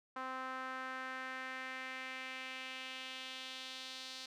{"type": "tone with band-pass filter sweep", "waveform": "sawtooth", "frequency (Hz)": 260, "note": "C4", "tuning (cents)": -11, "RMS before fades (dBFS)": -45, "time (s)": [0.16, 4.26], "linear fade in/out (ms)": 5, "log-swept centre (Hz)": [1200, 4300], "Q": 2.3, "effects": []}